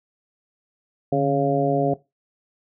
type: harmonic tone with a mistuned harmonic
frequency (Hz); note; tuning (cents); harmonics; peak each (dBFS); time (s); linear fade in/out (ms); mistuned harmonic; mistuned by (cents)
139.1; C#3; +6; 1 / 2 / 3 / 4 / 5; -24 / -24 / -24 / -24 / -24; 1.12-1.94; 5; 1; +83
effects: noise-tail reverb RT60 0.2 s tail -17 dB re dry